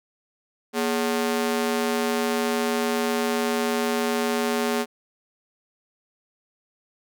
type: ring-modulated tone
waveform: sawtooth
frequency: 327.9 Hz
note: E4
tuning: 9 cents flat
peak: -15 dBFS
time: 0.73-4.86 s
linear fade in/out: 50 ms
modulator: 90.5 Hz
effects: none